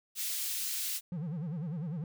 white high-pass noise, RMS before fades -35 dBFS, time 0.15-1.01 s, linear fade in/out 50 ms, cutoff 2900 Hz, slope 12 dB/octave
triangle tone with vibrato, 161.8 Hz, E3, 32 cents flat, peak -32 dBFS, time 1.12-2.04 s, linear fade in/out 2 ms, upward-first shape sine, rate 10 Hz, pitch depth 210 cents each way
effects none

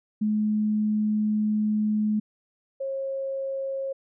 sine tone pair in turn, 212.8 / 540.6 Hz, G#3 / C#5, +42 / -44 cents, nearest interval octave + major third, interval 1614 cents, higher second, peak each -21 / -27 dBFS, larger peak first, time 0.21-2.2 / 2.8-3.93 s, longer first, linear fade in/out 10 ms, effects none

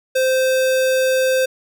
square tone, 520 Hz, C5, 11 cents flat, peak -15 dBFS, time 0.15-1.46 s, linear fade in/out 10 ms, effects none

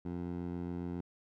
15% pulse tone with band-pass filter, 87.31 Hz, F2, in tune, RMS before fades -39 dBFS, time 0.05-1.01 s, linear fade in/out 5 ms, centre 240 Hz, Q 0.74, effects none

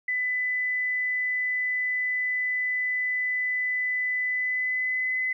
sine tone with pitch glide, 2000 to 2022 Hz, B6 to B6, +21 to +40 cents, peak -24 dBFS, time 0.08-5.33 s, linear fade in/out 5 ms, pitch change +19 cents, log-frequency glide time 4.27-5.21 s, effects 11-bit

